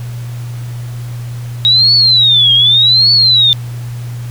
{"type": "tone with vibrato", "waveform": "sine", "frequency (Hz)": 3795, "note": "A#7", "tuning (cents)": 30, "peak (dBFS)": -5, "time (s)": [1.65, 3.53], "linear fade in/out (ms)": 0, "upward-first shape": "triangle", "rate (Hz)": 0.85, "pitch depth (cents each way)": 290, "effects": ["added 120 Hz sine -20 dBFS peak until 4.3 s", "pink hiss -37 dBFS RMS until 4.3 s"]}